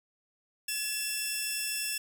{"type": "tone pair together", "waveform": "10% pulse", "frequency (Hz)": [1708, 2688], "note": ["G#6", "E7"], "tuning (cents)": [48, 33], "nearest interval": "minor sixth", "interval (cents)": 785, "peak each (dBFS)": [-30, -23], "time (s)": [0.68, 1.98], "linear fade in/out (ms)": 5, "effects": []}